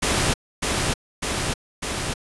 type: noise with echo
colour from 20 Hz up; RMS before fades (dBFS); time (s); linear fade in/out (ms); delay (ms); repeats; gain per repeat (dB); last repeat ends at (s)
pink; -21; 0.02-0.34; 10; 600; 3; -2; 2.14
effects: resampled to 24000 Hz